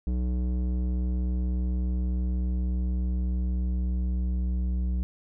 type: tone with low-pass filter sweep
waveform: square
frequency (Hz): 61.74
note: B1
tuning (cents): 0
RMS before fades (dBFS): -27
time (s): 0.07-5.03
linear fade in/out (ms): 0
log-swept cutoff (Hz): 290 to 180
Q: 0.92
effects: none